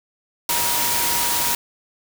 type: tone in noise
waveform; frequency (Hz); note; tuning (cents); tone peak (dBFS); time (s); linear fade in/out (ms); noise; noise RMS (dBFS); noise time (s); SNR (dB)
sine; 951; A#5; +34; -27; 0.49-1.55; 2; white; -21; 0.49-1.55; -9
effects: none